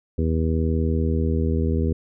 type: harmonic tone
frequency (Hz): 80.4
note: E2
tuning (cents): -43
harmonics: 1 / 2 / 3 / 4 / 5 / 6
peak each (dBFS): -21 / -27 / -26 / -32 / -29 / -32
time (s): 0.18-1.93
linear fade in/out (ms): 5
effects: none